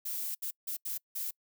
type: noise bursts at uneven times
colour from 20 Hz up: violet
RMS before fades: -36 dBFS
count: 5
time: 0.05-0.35 / 0.42-0.51 / 0.67-0.77 / 0.85-0.98 / 1.15-1.31 s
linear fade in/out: 10 ms
effects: noise-tail reverb RT60 0.1 s tail -26 dB re dry